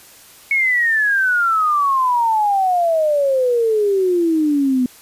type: exponential sweep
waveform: sine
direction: down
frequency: 2217 to 246.9 Hz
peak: -13 dBFS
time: 0.51-4.86 s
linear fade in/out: 2 ms
effects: white hiss -44 dBFS RMS until 5.01 s + resampled to 32000 Hz